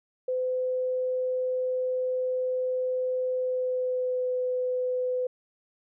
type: tone with pitch glide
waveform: sine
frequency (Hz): 509 to 503.7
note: C5 to B4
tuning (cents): -48 to +34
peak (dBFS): -25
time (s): 0.28-5.27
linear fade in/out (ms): 5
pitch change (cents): -18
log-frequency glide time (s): 3.34-4.31
effects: none